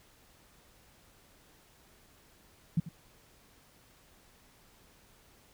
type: tone with echo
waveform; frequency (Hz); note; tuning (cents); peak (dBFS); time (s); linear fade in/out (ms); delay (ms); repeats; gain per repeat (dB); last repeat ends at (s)
sine; 164.81; E3; 0; -23; 2.77-2.8; 5; 90; 1; -15; 2.89
effects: pink hiss -62 dBFS RMS until 5.53 s